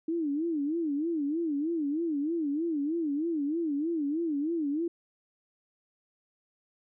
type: tone with vibrato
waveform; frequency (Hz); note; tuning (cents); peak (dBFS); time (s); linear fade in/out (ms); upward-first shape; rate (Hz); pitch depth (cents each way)
sine; 309.6; D#4; -9; -27; 0.08-4.88; 5; sine; 3.2; 170
effects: none